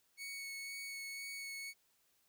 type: tone with vibrato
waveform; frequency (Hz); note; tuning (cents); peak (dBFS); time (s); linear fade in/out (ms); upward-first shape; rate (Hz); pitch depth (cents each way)
sawtooth; 2217; C#7; 0; -40; 0.17-1.74; 50; sine; 2; 11
effects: white hiss -75 dBFS RMS until 2.28 s